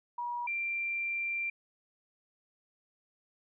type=tone pair in turn; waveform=sine; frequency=961 / 2365 Hz; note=B5 / D7; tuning=-48 / +12 cents; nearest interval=octave + major third; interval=1560 cents; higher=second; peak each=-33 / -31 dBFS; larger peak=second; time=0.18-0.47 / 0.47-1.5 s; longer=second; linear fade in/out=5 ms; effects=none